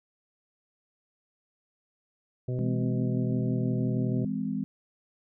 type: harmonic tone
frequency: 125.7 Hz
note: B2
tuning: 31 cents sharp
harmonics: 1 / 2 / 3 / 4 / 5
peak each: -28 / -40 / -37 / -42 / -44 dBFS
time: 2.48-4.25 s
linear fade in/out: 5 ms
type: chord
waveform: sine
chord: E augmented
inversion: none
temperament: just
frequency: 164.81 / 206 / 257.5 Hz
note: E3 / G#3 / B#3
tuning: 0 / -14 / -28 cents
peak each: -35 / -31 / -32 dBFS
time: 2.59-4.64 s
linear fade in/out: 0 ms
effects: none